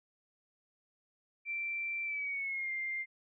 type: tone with pitch glide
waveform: sine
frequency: 2347 to 2103 Hz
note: D7 to C7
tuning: -2 to +8 cents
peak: -34 dBFS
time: 1.45-3.06 s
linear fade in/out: 50 ms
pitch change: -190 cents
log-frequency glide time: 2.04-2.72 s
effects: none